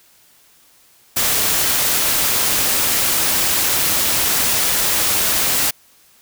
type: noise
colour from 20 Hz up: white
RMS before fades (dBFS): -17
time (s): 1.16-5.71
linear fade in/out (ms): 10
effects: white hiss -52 dBFS RMS until 6.21 s